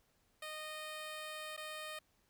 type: tone with dropouts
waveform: 10% pulse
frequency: 617 Hz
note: D#5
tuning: 15 cents flat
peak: -35 dBFS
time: 0.42-1.99 s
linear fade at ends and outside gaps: 5 ms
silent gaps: 1.566-1.575 s
effects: pink hiss -75 dBFS RMS until 2.29 s